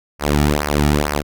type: tone with flanger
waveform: sawtooth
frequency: 73.5 Hz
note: D2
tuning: 2 cents sharp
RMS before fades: -17 dBFS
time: 0.19-1.23 s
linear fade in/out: 50 ms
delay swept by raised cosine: 0.26 to 1.96 ms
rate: 2.2 Hz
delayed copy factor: -0.85
effects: none